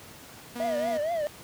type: tone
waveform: sawtooth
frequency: 240.9 Hz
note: B3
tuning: 43 cents flat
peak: -30 dBFS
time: 0.55-0.98 s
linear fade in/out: 10 ms
type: tone with vibrato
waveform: triangle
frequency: 639 Hz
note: D#5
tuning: 46 cents sharp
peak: -24 dBFS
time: 0.6-1.27 s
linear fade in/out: 0 ms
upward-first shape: triangle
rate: 4.3 Hz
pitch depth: 170 cents each way
effects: pink hiss -47 dBFS RMS until 1.43 s + high-pass 80 Hz 12 dB/octave